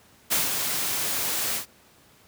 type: noise with ADSR envelope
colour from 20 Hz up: white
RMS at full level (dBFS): -22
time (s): 0.3-1.66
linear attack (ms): 24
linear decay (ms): 160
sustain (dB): -5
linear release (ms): 110
effects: pink hiss -56 dBFS RMS until 2.27 s + high-pass 80 Hz 12 dB/octave